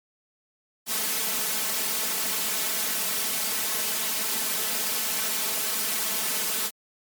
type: noise with comb filter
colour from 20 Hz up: white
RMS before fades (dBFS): -27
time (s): 0.86-6.71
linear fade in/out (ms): 50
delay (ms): 4.6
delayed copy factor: +0.95
effects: high-pass 150 Hz 12 dB/octave + MP3 96 kbps